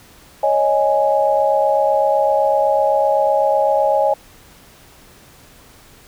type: chord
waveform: sine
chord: C# suspended second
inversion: none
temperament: equal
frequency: 554.4 / 622.3 / 830.6 Hz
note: C#5 / D#5 / G#5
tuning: 0 / 0 / 0 cents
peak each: -17 dBFS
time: 0.43-4.14 s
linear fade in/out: 5 ms
effects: pink hiss -46 dBFS RMS until 6.07 s